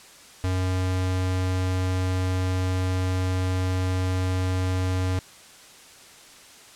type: tone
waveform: square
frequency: 92.5 Hz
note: F#2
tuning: in tune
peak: -23 dBFS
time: 0.44-5.19 s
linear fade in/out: 0 ms
effects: white hiss -48 dBFS RMS until 6.75 s + low-pass 9000 Hz 12 dB/octave